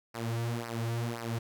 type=tone with flanger; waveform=sawtooth; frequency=116.54 Hz; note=A#2; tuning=in tune; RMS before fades=-34 dBFS; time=0.14-1.39 s; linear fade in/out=10 ms; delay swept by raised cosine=0.28 to 4.88 ms; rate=1.9 Hz; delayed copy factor=-0.85; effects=11-bit